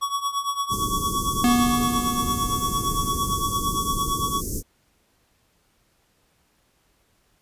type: tone with tremolo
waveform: square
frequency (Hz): 1124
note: C#6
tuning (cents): +24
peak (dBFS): -21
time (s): 0.01-4.42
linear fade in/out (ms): 20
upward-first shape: triangle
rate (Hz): 8.8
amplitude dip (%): 85
type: band-stop noise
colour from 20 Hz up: pink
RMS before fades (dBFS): -28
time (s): 0.69-4.63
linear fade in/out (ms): 50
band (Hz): 440 to 5700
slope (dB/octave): 48
type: tone with exponential decay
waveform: square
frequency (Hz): 242.4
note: B3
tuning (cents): -32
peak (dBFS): -16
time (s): 1.44-3.61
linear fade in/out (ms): 2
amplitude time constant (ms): 470
effects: pink hiss -65 dBFS RMS until 7.41 s + resampled to 32000 Hz